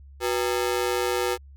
sawtooth ring-modulated tone, 428.8 Hz, A4, 45 cents flat, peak -16 dBFS, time 0.2-1.38 s, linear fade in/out 50 ms, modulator 59.9 Hz, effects added 69 Hz sine -44 dBFS peak until 1.56 s

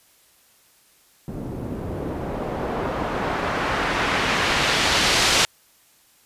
white noise with low-pass filter sweep, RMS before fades -23 dBFS, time 1.28-5.45 s, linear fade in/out 0 ms, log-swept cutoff 250 to 5600 Hz, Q 0.81, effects white hiss -57 dBFS RMS until 6.25 s + resampled to 32000 Hz

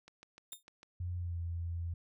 click train, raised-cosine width 0.2 ms, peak -36 dBFS, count 6, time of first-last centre 0.08-0.831 s, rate 6.66 Hz
10% pulse tone with exponential decay, 3636 Hz, A#7, 44 cents flat, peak -32 dBFS, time 0.52-0.63 s, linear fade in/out 2 ms, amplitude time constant 22 ms
sine tone with pitch glide, 88.6 to 84.94 Hz, F2 to F2, +25 to -48 cents, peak -35 dBFS, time 1-1.94 s, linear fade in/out 5 ms, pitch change -73 cents, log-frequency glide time 1.17-1.38 s
effects none

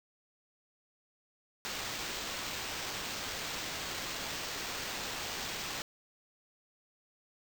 white noise with sample-and-hold, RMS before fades -39 dBFS, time 1.65-5.82 s, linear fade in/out 0 ms, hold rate 11025 Hz, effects none

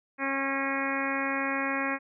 harmonic tone, 272.8 Hz, C#4, 28 cents flat, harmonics 1 / 2 / 3 / 4 / 5 / 6 / 7 / 8 / 9, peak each -33 / -36 / -38 / -35 / -39 / -35 / -35 / -36 / -38 dBFS, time 0.18-1.99 s, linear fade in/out 50 ms, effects none

